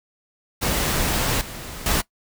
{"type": "noise with level steps", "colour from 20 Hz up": "pink", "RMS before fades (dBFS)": [-22, -35, -20], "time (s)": [0.61, 2.02], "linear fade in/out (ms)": 20, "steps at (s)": [1.41, 1.86], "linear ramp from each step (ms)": 2, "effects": ["noise-tail reverb RT60 0.1 s tail -20 dB re dry"]}